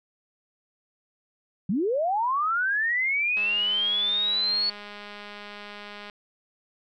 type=linear sweep; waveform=sine; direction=up; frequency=164.8 to 4435 Hz; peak=-22 dBFS; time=1.69-4.7 s; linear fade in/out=5 ms
type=click train; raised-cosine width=0.3 ms; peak=-25 dBFS; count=563; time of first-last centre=3.37-6.098 s; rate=206 Hz
effects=none